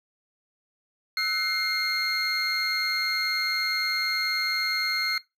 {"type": "tone cluster", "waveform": "triangle", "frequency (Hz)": [1310, 1493, 2115, 4254], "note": ["E6", "F#6", "C7", "C8"], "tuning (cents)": [-11, 15, 18, 28], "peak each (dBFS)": [-33, -31, -26, -25], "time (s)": [1.17, 5.18], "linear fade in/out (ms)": 2, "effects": ["noise-tail reverb RT60 0.2 s tail -21 dB re dry", "tanh soft clip ceiling -15 dBFS"]}